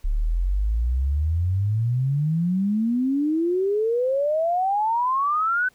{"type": "exponential sweep", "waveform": "sine", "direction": "up", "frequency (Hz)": [34.42, 1529], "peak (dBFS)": -19, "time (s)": [0.04, 5.69], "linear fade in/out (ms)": 10, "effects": ["pink hiss -60 dBFS RMS until 5.74 s"]}